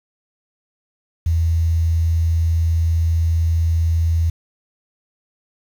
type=tone with quantisation; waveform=sine; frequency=82.41 Hz; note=E2; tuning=in tune; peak=-14 dBFS; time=1.26-4.3 s; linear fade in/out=5 ms; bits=7; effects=none